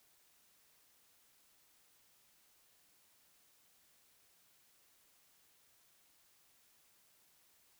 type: silence
effects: white hiss -70 dBFS RMS until 7.79 s